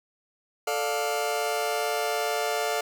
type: chord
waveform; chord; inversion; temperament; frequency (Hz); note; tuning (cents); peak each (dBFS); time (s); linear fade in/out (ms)
sawtooth; D minor; second; just; 440.5 / 587.3 / 704.8; A4 / D5 / F5; +2 / 0 / +16; -26 / -27 / -25; 0.67-2.81; 5
effects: none